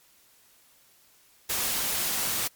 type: noise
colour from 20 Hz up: white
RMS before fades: -28 dBFS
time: 1.49-2.48 s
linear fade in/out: 10 ms
effects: white hiss -60 dBFS RMS until 2.55 s + MP3 96 kbps